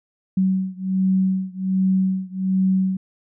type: beating tone pair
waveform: sine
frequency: 188.3 / 189.6 Hz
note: F#3 / F#3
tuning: +31 / +43 cents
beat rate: 1.3 Hz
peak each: -20 / -21 dBFS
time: 0.37-2.97 s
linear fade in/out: 5 ms
effects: none